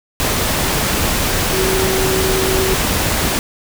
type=tone in noise; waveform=sine; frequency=379.3 Hz; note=F#4; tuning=43 cents sharp; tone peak=-17 dBFS; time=1.53-2.74 s; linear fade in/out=0 ms; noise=pink; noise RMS=-17 dBFS; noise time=0.2-3.39 s; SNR=-3 dB; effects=none